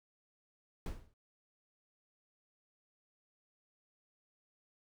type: noise with exponential decay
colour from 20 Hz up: brown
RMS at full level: -34 dBFS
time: 0.86-1.14 s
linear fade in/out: 2 ms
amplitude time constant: 59 ms
effects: none